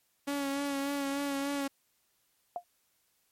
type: tone with vibrato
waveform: sawtooth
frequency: 280 Hz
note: C#4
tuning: 18 cents sharp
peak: -27 dBFS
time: 0.27-1.68 s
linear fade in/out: 10 ms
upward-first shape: sine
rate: 3.4 Hz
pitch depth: 28 cents each way
type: tone with exponential decay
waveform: sine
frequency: 704 Hz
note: F5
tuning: 14 cents sharp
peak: -28 dBFS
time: 2.56-2.64 s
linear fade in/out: 1 ms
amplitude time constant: 16 ms
effects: white hiss -73 dBFS RMS until 3.31 s + MP3 64 kbps

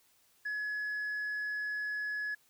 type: tone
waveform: sine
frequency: 1694 Hz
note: G#6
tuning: 34 cents sharp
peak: -31 dBFS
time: 0.45-2.35 s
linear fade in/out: 10 ms
effects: tanh soft clip ceiling -32 dBFS + white hiss -68 dBFS RMS until 2.49 s

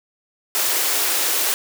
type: high-pass noise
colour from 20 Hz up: white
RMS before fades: -20 dBFS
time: 0.55-1.54 s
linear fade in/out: 0 ms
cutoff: 290 Hz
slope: 48 dB/octave
effects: none

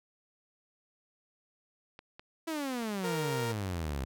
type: clicks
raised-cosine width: 0.3 ms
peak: -31 dBFS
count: 3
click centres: 1.991 / 2.195 / 2.825 s
type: exponential sweep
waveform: sawtooth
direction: down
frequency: 333.2 to 63.7 Hz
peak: -29 dBFS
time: 2.47-4.05 s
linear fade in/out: 10 ms
type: tone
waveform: sawtooth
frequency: 466.2 Hz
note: A#4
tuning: in tune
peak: -29 dBFS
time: 3.03-3.53 s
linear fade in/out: 20 ms
effects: none

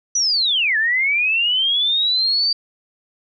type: linear two-way sweep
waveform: sine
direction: down then up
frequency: 6000 to 1700 to 4660 Hz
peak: -15 dBFS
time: 0.15-2.53 s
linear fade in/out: 5 ms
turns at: 0.77 s
effects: none

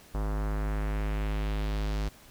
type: tone with low-pass filter sweep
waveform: square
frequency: 51.91 Hz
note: G#1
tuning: in tune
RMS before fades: -30 dBFS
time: 0.14-2.09 s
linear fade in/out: 10 ms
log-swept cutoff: 1100 to 5500 Hz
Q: 1.4
effects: pink hiss -54 dBFS RMS until 2.3 s

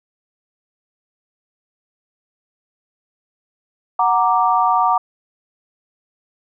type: chord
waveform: sine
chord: Gb augmented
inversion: none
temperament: equal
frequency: 740 / 932.3 / 1174.7 Hz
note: Gb5 / Bb5 / D6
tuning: 0 / 0 / 0 cents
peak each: -17 dBFS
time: 3.99-4.98 s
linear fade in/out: 5 ms
effects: none

